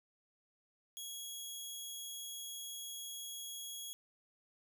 15% pulse tone, 3322 Hz, G#7, in tune, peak -36 dBFS, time 0.97-3.93 s, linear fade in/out 0 ms, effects none

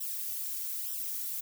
violet noise with flanger, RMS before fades -36 dBFS, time 0-1.41 s, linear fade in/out 10 ms, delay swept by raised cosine 0.44 to 3.44 ms, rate 1.1 Hz, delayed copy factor -0.8, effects none

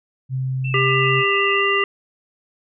sine tone with pitch glide, 130.81 to 132.71 Hz, C3 to C3, 0 to +25 cents, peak -20 dBFS, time 0.29-1.24 s, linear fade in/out 50 ms, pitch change +25 cents, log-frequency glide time 0.79-0.98 s
sine tone with vibrato, 2637 Hz, E7, in tune, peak -28 dBFS, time 0.64-1.62 s, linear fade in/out 10 ms, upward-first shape triangle, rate 6.6 Hz, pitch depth 38 cents each way
harmonic tone, 397.3 Hz, G4, 23 cents sharp, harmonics 1 / 3 / 5 / 7, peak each -21 / -21 / -21 / -21 dBFS, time 0.74-1.84 s, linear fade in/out 2 ms
effects none

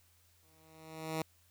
10% pulse tone with exponential growth, 159.1 Hz, D#3, 39 cents sharp, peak -24 dBFS, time 0.43-1.22 s, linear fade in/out 0 ms, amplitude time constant 170 ms, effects added 86 Hz sine -69 dBFS peak until 1.5 s + white hiss -69 dBFS RMS until 1.5 s

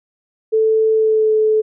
sine tone with pitch glide, 440 to 433.4 Hz, A4 to A4, 0 to -26 cents, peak -11 dBFS, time 0.52-1.62 s, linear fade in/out 20 ms, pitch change -26 cents, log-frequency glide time 0.93-1.33 s, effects none

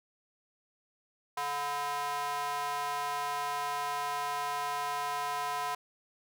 square tone with high-pass filter, 144 Hz, D3, 34 cents flat, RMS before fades -34 dBFS, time 1.37-5.75 s, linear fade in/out 5 ms, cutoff 890 Hz, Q 4.1, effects none

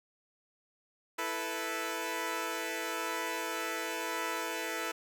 10% pulse chord, E suspended fourth, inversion none, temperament equal, 329.6 / 440 / 493.9 Hz, E4 / A4 / B4, 0 / 0 / 0 cents, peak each -30 dBFS, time 1.18-4.92 s, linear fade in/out 10 ms, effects none

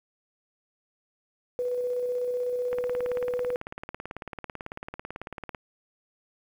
sine tone with tremolo, 493.9 Hz, B4, in tune, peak -25 dBFS, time 1.59-3.56 s, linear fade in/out 0 ms, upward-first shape square, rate 16 Hz, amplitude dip 25%
click train, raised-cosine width 0.5 ms, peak -21 dBFS, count 52, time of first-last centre 2.73-5.548 s, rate 18.1 Hz
effects 9-bit

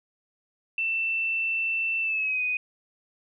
sine tone with pitch glide, 2673 to 2494 Hz, E7 to D#7, +23 to +3 cents, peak -24 dBFS, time 0.78-2.57 s, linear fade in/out 2 ms, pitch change -120 cents, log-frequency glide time 2.01-2.42 s, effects none

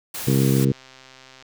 white noise, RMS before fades -31 dBFS, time 0.14-0.65 s, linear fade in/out 5 ms
harmonic tone, 67.1 Hz, C2, 44 cents sharp, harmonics 2 / 3 / 4 / 5 / 6 / 7, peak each -18 / -22 / -24 / -26 / -28 / -29 dBFS, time 0.27-0.72 s, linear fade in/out 5 ms
click train, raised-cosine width 0.2 ms, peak -28 dBFS, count 109, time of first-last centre 0.6-1.424 s, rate 131 Hz
effects none

